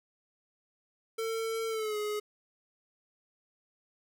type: tone with pitch glide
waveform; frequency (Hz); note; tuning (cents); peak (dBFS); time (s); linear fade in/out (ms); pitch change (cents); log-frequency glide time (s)
square; 450.3 to 420.1; A4 to G#4; +40 to +20; -32; 1.18-2.2; 10; -120; 1.68-1.97
effects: none